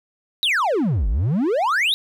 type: exponential two-way sweep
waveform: triangle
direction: down then up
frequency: 4010 to 45.32 to 3958 Hz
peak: -15 dBFS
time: 0.43-1.94 s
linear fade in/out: 0 ms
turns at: 1.08 s
effects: none